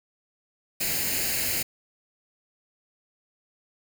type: noise with comb filter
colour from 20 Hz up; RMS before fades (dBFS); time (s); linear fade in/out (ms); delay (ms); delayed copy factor
white; -27; 0.8-1.63; 10; 0.43; +0.7
effects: none

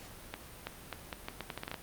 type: accelerating click train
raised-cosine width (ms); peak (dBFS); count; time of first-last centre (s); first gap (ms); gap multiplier
0.3; -21; 12; 0.34-1.742; 330; 0.78
effects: pink hiss -50 dBFS RMS until 1.82 s + Opus 48 kbps

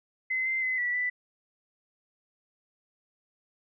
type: tone with pitch steps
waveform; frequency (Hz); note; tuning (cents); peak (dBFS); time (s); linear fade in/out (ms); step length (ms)
sine; 2048 / 2079 / 2036 / 1954 / 1983; C7 / C7 / C7 / B6 / B6; -38 / -12 / -48 / -19 / +7; -26; 0.3-1.1; 10; 160
effects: none

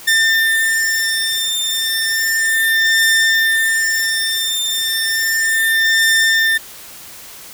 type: beating tone pair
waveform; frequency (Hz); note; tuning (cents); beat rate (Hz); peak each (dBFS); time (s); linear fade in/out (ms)
sawtooth; 1797 / 1797.33; A6 / A6; +36 / +36; 0.33; -13; 0.07-6.58; 10
effects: white hiss -36 dBFS RMS until 7.53 s

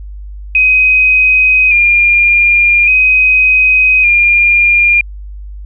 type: tone with vibrato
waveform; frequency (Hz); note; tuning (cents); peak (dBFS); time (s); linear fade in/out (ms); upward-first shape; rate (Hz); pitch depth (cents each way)
sine; 2462; D#7; -19; -5; 0.55-5.01; 2; square; 0.43; 39
effects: added 50 Hz sine -24 dBFS peak until 5.65 s

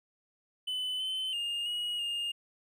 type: tone with pitch steps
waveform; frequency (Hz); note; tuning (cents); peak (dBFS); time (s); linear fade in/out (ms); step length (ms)
triangle; 3014 / 3059 / 2826 / 2898 / 2828; F#7 / G7 / F7 / F#7 / F7; +31 / -43 / +20 / -37 / +21; -30; 0.67-2.32; 10; 330
effects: none

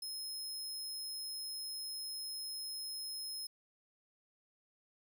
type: tone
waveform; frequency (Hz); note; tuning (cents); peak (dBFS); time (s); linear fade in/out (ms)
sawtooth; 5150; E8; -41; -38; 0.02-3.47; 5
effects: none

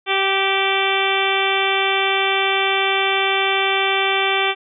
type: harmonic tone with a mistuned harmonic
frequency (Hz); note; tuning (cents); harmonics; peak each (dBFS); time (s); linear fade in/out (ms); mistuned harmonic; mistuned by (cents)
388.2; G4; -17; 1 / 2 / 3 / 4 / 5 / 6 / 7 / 8 / 9; -23 / -23 / -25 / -27 / -27 / -22 / -26 / -26 / -26; 0.06-4.55; 50; 3; +16
effects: none

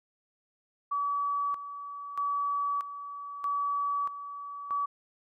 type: tone with tremolo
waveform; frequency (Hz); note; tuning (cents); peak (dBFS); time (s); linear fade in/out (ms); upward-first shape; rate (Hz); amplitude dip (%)
sine; 1143; D6; -47; -27; 0.91-4.86; 10; square; 0.79; 70
effects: none

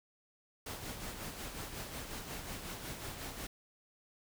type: noise with tremolo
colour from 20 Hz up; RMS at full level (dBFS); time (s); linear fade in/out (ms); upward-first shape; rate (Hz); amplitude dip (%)
pink; -42; 0.66-3.47; 5; sine; 5.5; 45
effects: none

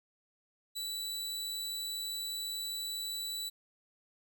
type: tone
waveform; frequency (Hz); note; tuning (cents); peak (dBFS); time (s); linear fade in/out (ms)
sawtooth; 3951; B7; 0; -33; 0.75-3.5; 20
effects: none

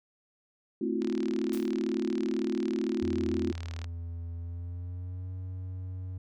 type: chord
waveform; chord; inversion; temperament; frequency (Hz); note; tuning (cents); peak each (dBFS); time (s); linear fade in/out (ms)
sine; F# half-diminished seventh; first; equal with one note detuned; 220 / 261.6 / 329.6 / 362.6; A3 / C4 / E4 / F#4; 0 / 0 / 0 / -35; -33; 0.81-3.52; 5
type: click train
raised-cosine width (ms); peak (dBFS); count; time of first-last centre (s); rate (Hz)
0.2; -25; 108; 1.02-3.843; 37.9
type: noise with exponential decay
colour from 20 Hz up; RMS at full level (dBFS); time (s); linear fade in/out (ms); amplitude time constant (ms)
white; -42; 1.53-1.76; 1; 49
type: tone with pitch glide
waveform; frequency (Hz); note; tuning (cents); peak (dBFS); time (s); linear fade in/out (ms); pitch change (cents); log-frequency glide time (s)
triangle; 84.7 to 92.37; E2 to F#2; +48 to -2; -33; 3.02-6.18; 5; +150; 4.36-5.31
effects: none

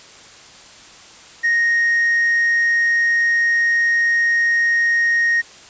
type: tone with tanh clipping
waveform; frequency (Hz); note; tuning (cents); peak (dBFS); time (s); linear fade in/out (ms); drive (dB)
triangle; 1864.7; A#6; 0; -14; 1.43-5.42; 20; 6
effects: white hiss -42 dBFS RMS until 5.69 s + resampled to 16000 Hz

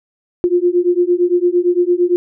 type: beating tone pair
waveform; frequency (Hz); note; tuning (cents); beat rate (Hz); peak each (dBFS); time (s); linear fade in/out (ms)
sine; 349.2 / 358; F4 / F4; 0 / +43; 8.8; -14; 0.44-2.16; 0
effects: none

